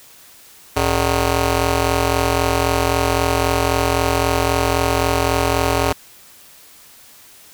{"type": "ring-modulated tone", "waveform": "10% pulse", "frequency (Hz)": 170.6, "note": "F3", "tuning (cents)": -40, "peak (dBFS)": -4, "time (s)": [0.76, 5.93], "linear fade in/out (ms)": 5, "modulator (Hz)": 234, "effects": ["white hiss -45 dBFS RMS until 7.53 s"]}